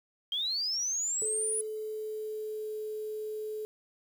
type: linear sweep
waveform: sine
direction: up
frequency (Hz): 3157 to 9956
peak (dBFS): -29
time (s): 0.32-1.61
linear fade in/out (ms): 2
type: tone with pitch glide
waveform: sine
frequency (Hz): 433.1 to 429.4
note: A4 to A4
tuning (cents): -27 to -42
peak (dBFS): -34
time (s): 1.22-3.65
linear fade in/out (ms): 0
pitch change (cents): -15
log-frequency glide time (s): 1.46-2.74
effects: 9-bit